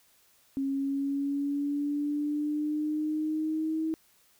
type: exponential sweep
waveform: sine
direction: up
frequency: 271.6 to 320 Hz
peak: -27 dBFS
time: 0.57-3.94 s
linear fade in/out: 0 ms
effects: white hiss -64 dBFS RMS until 4.39 s